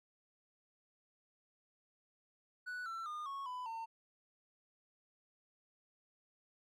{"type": "tone with pitch steps", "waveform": "triangle", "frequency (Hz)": [1480, 1341.6, 1216.1, 1102.4, 999.3, 905.8], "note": ["F#6", "E6", "D#6", "C#6", "B5", "A#5"], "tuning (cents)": [0, 30, -40, -10, 20, -50], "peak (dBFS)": -39, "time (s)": [2.66, 3.86], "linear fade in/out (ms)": 20, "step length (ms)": 200, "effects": []}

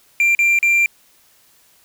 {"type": "tone with dropouts", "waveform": "triangle", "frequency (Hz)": 2372, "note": "D7", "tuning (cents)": 17, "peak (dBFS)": -10, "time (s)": [0.2, 0.86], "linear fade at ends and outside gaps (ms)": 1, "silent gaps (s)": [[0.35, 0.39], [0.589, 0.628]], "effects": ["white hiss -54 dBFS RMS until 1.84 s"]}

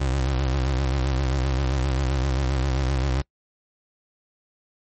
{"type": "tone with vibrato", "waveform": "30% pulse", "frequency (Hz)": 66.2, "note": "C2", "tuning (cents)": 21, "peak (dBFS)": -18, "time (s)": [0, 3.22], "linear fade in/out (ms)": 10, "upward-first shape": "sine", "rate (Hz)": 7.6, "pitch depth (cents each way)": 100, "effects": ["noise-tail reverb RT60 0.1 s tail -26 dB re dry", "MP3 32 kbps"]}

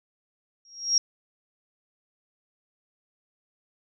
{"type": "tone with exponential growth", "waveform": "sine", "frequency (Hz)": 5600, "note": "F8", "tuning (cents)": 4, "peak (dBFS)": -15, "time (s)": [0.65, 0.98], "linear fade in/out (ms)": 2, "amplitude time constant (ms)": 70, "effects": []}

